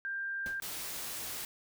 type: tone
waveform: sine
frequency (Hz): 1589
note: G6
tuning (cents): +23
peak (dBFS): -34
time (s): 0.05-0.6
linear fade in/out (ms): 0
type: noise with exponential decay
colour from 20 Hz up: pink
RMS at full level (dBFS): -43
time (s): 0.46-0.67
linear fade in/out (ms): 1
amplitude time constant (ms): 44
type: noise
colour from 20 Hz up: white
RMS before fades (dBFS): -40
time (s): 0.62-1.45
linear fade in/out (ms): 2
effects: none